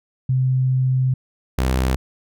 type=tone pair in turn; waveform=sine / sawtooth; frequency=129.6 / 64.45 Hz; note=C3 / C2; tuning=-16 / -26 cents; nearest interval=octave; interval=1210 cents; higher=first; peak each=-15 / -13 dBFS; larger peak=second; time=0.29-1.14 / 1.58-1.96 s; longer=first; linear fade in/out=5 ms; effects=none